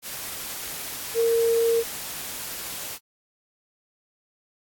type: tone in noise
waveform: sine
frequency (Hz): 460.9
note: A#4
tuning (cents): -20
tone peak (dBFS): -18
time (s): 1.14-1.84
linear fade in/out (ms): 50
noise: white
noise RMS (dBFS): -34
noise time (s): 0.02-2.99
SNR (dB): +13
effects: AAC 64 kbps